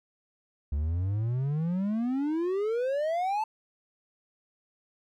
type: exponential sweep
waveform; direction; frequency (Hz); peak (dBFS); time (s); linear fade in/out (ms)
triangle; up; 69.3 to 890; -24; 0.72-3.44; 5
effects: none